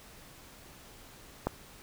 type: click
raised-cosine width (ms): 1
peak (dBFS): -14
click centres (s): 1.47
effects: pink hiss -53 dBFS RMS until 1.82 s